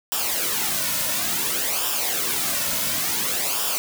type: noise with flanger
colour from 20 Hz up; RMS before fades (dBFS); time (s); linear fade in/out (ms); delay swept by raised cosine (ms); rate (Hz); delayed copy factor
white; -24; 0.12-3.78; 0; 0.47 to 2.57; 0.57; -0.65
effects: none